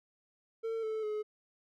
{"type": "tone with pitch steps", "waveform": "triangle", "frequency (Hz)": [451.3, 437.9, 425], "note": ["A4", "A4", "G#4"], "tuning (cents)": [44, -8, 40], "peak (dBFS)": -31, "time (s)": [0.63, 1.23], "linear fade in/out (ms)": 20, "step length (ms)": 200, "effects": []}